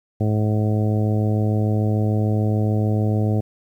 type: harmonic tone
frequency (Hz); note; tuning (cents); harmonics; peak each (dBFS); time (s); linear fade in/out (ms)
106.8; G#2; +49; 1 / 2 / 3 / 4 / 5 / 6 / 7; -18 / -24 / -28 / -30 / -32 / -34 / -35; 0.2-3.41; 10
effects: 9-bit